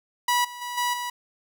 sawtooth tone with level steps, 975 Hz, B5, 23 cents flat, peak -16 / -33 / -27 / -19 / -25 dBFS, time 0.28-1.1 s, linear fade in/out 5 ms, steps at 0.44 / 0.61 / 0.77 / 0.93 s, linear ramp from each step 10 ms, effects none

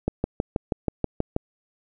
click train, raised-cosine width 2 ms, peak -9 dBFS, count 9, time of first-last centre 0.08-1.364 s, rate 6.23 Hz, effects none

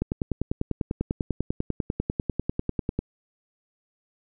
click train, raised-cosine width 3 ms, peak -12 dBFS, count 31, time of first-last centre 0.02-2.99 s, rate 10.1 Hz, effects none

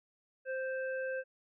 harmonic tone, 523.3 Hz, C5, in tune, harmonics 1 / 3 / 5, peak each -35 / -40 / -53 dBFS, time 0.45-1.24 s, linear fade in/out 50 ms, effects none

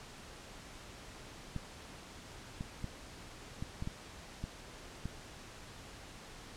clicks, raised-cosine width 5 ms, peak -26 dBFS, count 8, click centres 1.563 / 2.609 / 2.843 / 3.625 / 3.824 / 3.874 / 4.44 / 5.056 s, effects pink hiss -51 dBFS RMS until 6.56 s + low-pass 8000 Hz 12 dB/octave

